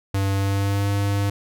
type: tone with pitch glide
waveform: square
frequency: 98 to 100.52 Hz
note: G2 to G2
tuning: 0 to +44 cents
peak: -20 dBFS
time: 0.14-1.3 s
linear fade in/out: 5 ms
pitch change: +44 cents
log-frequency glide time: 0.34-0.89 s
effects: none